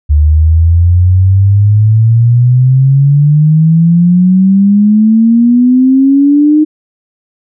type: exponential sweep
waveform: sine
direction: up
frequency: 73.2 to 309 Hz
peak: -3 dBFS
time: 0.09-6.65 s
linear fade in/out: 20 ms
effects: none